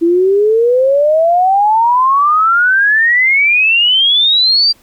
sine exponential sweep, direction up, 329.6 to 4767 Hz, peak -7 dBFS, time 0.01-4.73 s, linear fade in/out 20 ms, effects pink hiss -49 dBFS RMS until 4.82 s

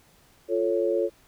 sine chord, F augmented, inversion none, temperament equal, 349.2 / 440 / 554.4 Hz, F4 / A4 / C#5, 0 / 0 / 0 cents, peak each -26 dBFS, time 0.48-1.1 s, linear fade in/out 50 ms, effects pink hiss -59 dBFS RMS until 1.27 s

